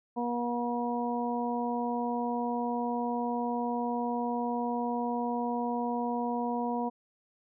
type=harmonic tone; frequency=240 Hz; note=B3; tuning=49 cents flat; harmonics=1 / 2 / 3 / 4; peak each=-32 / -36 / -35 / -35 dBFS; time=0.16-6.9 s; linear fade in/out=20 ms; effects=none